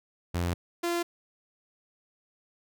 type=tone pair in turn; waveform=sawtooth; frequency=87 / 344 Hz; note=F2 / F4; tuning=-6 / -26 cents; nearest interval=2 octaves; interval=2380 cents; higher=second; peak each=-23 dBFS; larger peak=neither; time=0.34-0.54 / 0.83-1.03 s; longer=neither; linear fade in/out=10 ms; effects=none